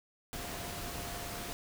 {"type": "tone in noise", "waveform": "sine", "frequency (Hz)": 699, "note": "F5", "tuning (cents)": 1, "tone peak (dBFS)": -48, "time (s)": [0.33, 1.53], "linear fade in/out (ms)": 0, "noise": "pink", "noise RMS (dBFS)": -41, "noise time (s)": [0.33, 1.53], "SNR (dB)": -10, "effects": []}